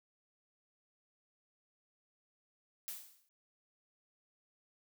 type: noise with exponential decay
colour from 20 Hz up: blue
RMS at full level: -40 dBFS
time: 2.88-3.29 s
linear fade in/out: 0 ms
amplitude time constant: 89 ms
effects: none